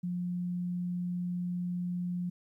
sine tone, 177.5 Hz, F3, 28 cents sharp, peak -31 dBFS, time 0.03-2.3 s, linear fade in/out 10 ms, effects 12-bit

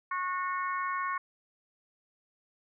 harmonic tone, 365.1 Hz, F#4, 23 cents flat, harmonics 3 / 4 / 5 / 6, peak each -31 / -39 / -39 / -42 dBFS, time 0.11-1.18 s, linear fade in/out 5 ms, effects none

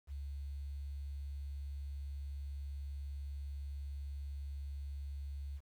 sine tone with quantisation, 70.1 Hz, C#2, 20 cents sharp, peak -40 dBFS, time 0.07-5.61 s, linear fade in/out 50 ms, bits 11, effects none

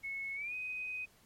sine tone with pitch glide, 2194 to 2506 Hz, C#7 to D#7, -18 to +12 cents, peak -37 dBFS, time 0.03-1.06 s, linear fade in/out 20 ms, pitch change +230 cents, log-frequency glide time 0.35-0.54 s, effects pink hiss -65 dBFS RMS until 1.25 s + MP3 64 kbps

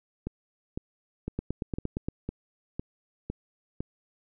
two click trains, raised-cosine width 3 ms, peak -17 / -19 dBFS, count 7 / 8, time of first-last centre 1.39-2.085 / 0.27-3.805 s, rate 8.63 / 1.98 Hz, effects none

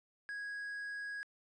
triangle tone, 1655 Hz, G#6, 6 cents flat, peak -38 dBFS, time 0.29-1.23 s, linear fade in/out 0 ms, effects resampled to 22050 Hz

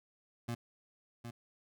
25% pulse tone with echo, 118.3 Hz, A#2, 26 cents sharp, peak -32 dBFS, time 0.48-0.55 s, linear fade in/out 10 ms, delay 760 ms, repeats 1, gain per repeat -7 dB, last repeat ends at 1.31 s, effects none

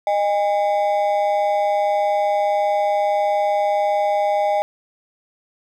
triangle ring-modulated tone, 714 Hz, F5, 38 cents sharp, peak -11 dBFS, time 0.07-4.62 s, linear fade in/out 0 ms, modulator 99.2 Hz, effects none

